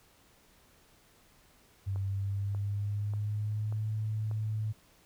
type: tone with pitch glide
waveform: sine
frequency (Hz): 97.5 to 108.18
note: G2 to A2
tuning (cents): -9 to -29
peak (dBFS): -30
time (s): 1.86-4.73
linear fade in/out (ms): 20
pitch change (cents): +180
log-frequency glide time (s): 2.03-3.86
type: click train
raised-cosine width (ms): 1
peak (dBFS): -34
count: 5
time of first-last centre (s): 1.96-4.313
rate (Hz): 1.7
effects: pink hiss -63 dBFS RMS until 5.05 s